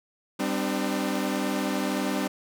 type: tone cluster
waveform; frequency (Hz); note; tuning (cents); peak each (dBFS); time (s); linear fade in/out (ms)
sawtooth; 196.6 / 258.1 / 299.8; G3 / C4 / D4; +5 / -23 / +36; -26; 0.39-2.28; 10
effects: none